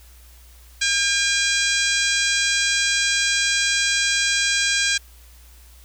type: harmonic tone with a mistuned harmonic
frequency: 804 Hz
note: G5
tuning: 44 cents sharp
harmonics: 2 / 3 / 4 / 5 / 6 / 7 / 8 / 9 / 10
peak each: -23 / -25 / -26 / -27 / -28 / -28 / -29 / -30 / -30 dBFS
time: 0.81-4.98 s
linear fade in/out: 10 ms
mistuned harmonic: 4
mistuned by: +23 cents
effects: added 60 Hz sine -45 dBFS peak until 5.84 s + white hiss -52 dBFS RMS until 5.84 s